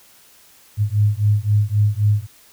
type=beating tone pair; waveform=sine; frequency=102.6 / 106.4 Hz; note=G#2 / G#2; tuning=-21 / +42 cents; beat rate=3.8 Hz; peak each=-17 dBFS; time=0.77-2.27 s; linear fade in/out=50 ms; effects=white hiss -50 dBFS RMS until 2.52 s